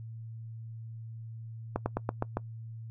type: slowing click train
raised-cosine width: 1 ms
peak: -15 dBFS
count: 6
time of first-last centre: 1.76-2.371 s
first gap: 100 ms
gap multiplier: 1.1
effects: noise-tail reverb RT60 0.1 s tail -22 dB re dry + added 113 Hz sine -40 dBFS peak until 2.9 s